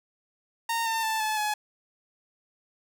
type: tone with pitch steps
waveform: sawtooth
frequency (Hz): 921 / 901.5 / 882.5 / 863.8 / 845.5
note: A#5 / A5 / A5 / A5 / G#5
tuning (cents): -21 / +42 / +5 / -32 / +31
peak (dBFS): -22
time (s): 0.69-1.54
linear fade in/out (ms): 5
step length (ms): 170
effects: none